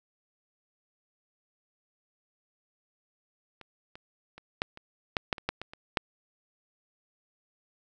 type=clicks; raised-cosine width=0.3 ms; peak=-30 / -29 / -30 / -11 / -29 / -10 / -10 / -24 / -12 / -21 / -28 / -8 dBFS; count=12; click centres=3.613 / 3.955 / 4.38 / 4.619 / 4.774 / 5.168 / 5.328 / 5.382 / 5.49 / 5.616 / 5.735 / 5.972 s; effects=none